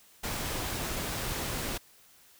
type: noise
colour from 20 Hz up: pink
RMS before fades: -34 dBFS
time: 0.23-1.78 s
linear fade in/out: 10 ms
effects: white hiss -59 dBFS RMS until 2.39 s